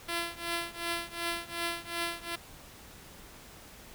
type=tone with tremolo; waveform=5% pulse; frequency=340 Hz; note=F4; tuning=46 cents flat; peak=-18 dBFS; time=0.08-2.36 s; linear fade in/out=10 ms; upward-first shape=triangle; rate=2.7 Hz; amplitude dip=95%; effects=pink hiss -51 dBFS RMS until 3.94 s